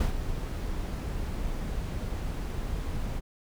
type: noise with ADSR envelope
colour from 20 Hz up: brown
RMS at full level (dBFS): -24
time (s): 0-3.21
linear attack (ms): 6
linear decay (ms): 120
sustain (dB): -8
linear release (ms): 33
effects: none